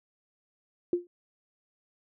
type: tone with exponential decay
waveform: sine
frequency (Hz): 351.1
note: F4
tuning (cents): +9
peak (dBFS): -19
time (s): 0.93-1.07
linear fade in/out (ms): 2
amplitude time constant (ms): 30
effects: none